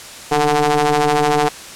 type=ring-modulated tone; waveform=sawtooth; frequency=146.6 Hz; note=D3; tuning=3 cents flat; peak=-6 dBFS; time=0.31-1.49 s; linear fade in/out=10 ms; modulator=593 Hz; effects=white hiss -34 dBFS RMS until 1.75 s + low-pass 9000 Hz 12 dB/octave